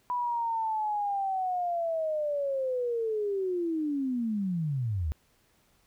sine linear sweep, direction down, 990 to 69.3 Hz, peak -27 dBFS, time 0.1-5.12 s, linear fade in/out 0 ms, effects pink hiss -67 dBFS RMS until 5.86 s

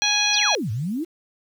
harmonic tone, 830.6 Hz, G#5, in tune, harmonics 1 / 2 / 3 / 4 / 5 / 7, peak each -29 / -29 / -23 / -25 / -23 / -25 dBFS, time 0.02-0.55 s, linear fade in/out 0 ms
sine exponential two-way sweep, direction down then up, 6340 to 100.2 to 355.3 Hz, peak -23 dBFS, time 0.32-1.05 s, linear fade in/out 20 ms, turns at 0.71 s
effects 8-bit

